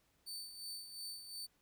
sawtooth tone with tremolo, 4546 Hz, C#8, 43 cents sharp, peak -40 dBFS, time 0.26-1.47 s, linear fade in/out 20 ms, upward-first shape sine, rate 2.8 Hz, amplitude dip 60%, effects pink hiss -75 dBFS RMS until 1.61 s

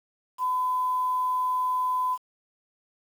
sine tone with quantisation, 1010 Hz, B5, 39 cents sharp, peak -23 dBFS, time 0.38-2.18 s, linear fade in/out 50 ms, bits 8, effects none

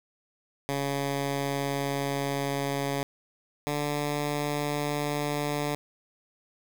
10% pulse tone pair in turn, 139.9 / 146.48 Hz, C#3 / D3, +16 / -4 cents, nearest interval minor second, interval 80 cents, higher second, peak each -19 dBFS, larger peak neither, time 0.69-3.03 / 3.67-5.75 s, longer first, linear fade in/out 0 ms, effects 8-bit

